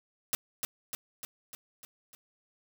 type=noise with echo; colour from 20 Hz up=white; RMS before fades=-29 dBFS; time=0.33-0.35 s; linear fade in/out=0 ms; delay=300 ms; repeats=6; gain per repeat=-4 dB; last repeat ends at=2.15 s; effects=none